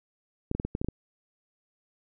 clicks, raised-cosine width 3 ms, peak -17 dBFS, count 8, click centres 0.514 / 0.55 / 0.599 / 0.65 / 0.751 / 0.815 / 0.846 / 0.886 s, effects none

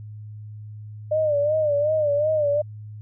sine tone with vibrato, 600 Hz, D5, 37 cents sharp, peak -18 dBFS, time 1.11-2.62 s, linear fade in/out 10 ms, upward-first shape sine, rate 2.7 Hz, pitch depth 83 cents each way, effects added 106 Hz sine -35 dBFS peak until 3.01 s

